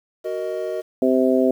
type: chord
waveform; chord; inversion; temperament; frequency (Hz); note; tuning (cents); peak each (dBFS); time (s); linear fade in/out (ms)
triangle; D# minor; first; just; 373.4 / 466.7 / 622.3; F#4 / A#4 / D#5; +16 / +2 / 0; -26 / -27 / -25; 0.24-0.82; 20
type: harmonic tone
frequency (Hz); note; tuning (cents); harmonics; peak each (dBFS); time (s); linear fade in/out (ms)
129.7; C3; -15; 2 / 3 / 4 / 5; -18 / -20 / -21 / -22; 1.02-1.51; 2
effects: 8-bit